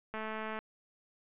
click train, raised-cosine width 0.5 ms, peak -25 dBFS, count 99, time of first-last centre 0.14-0.59 s, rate 218 Hz, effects resampled to 8000 Hz

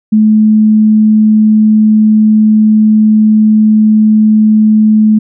sine tone, 215.4 Hz, A3, 37 cents flat, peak -3 dBFS, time 0.12-5.19 s, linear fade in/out 10 ms, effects none

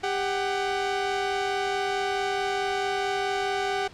sawtooth tone pair together, 397.8 / 751 Hz, G4 / F#5, +25 / +26 cents, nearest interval major seventh, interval 1101 cents, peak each -24 dBFS, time 0.03-3.88 s, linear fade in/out 10 ms, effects pink hiss -49 dBFS RMS until 3.93 s + low-pass 5000 Hz 12 dB/octave

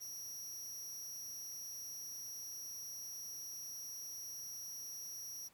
sawtooth tone with amplitude modulation, 5690 Hz, F8, 31 cents sharp, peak -39 dBFS, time 0-5.49 s, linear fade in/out 20 ms, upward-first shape sine, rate 208 Hz, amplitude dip 70%, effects pink hiss -68 dBFS RMS until 5.53 s + high-pass 80 Hz 12 dB/octave

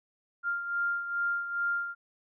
sine beating tone pair, 1396.9 / 1399.3 Hz, F6 / F6, 0 / +3 cents, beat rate 2.4 Hz, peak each -29 / -36 dBFS, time 0.43-1.95 s, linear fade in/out 50 ms, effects none

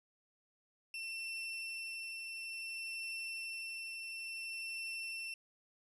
35% pulse tone with tremolo, 2694 Hz, E7, 37 cents sharp, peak -38 dBFS, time 0.94-5.34 s, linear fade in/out 2 ms, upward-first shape triangle, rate 0.57 Hz, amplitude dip 30%, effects resampled to 24000 Hz

